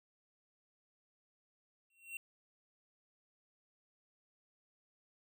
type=tone with exponential growth; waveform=square; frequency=2728 Hz; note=F7; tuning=41 cents flat; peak=-39 dBFS; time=1.9-2.17 s; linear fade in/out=2 ms; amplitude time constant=57 ms; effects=none